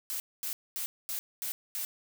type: noise bursts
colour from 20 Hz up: blue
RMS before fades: -35 dBFS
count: 6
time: 0.1-1.85 s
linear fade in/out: 0 ms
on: 100 ms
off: 230 ms
effects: none